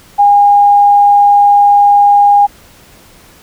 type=tone; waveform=sine; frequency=814 Hz; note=G#5; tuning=35 cents flat; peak=-3 dBFS; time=0.18-2.47 s; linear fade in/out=20 ms; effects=pink hiss -41 dBFS RMS until 3.42 s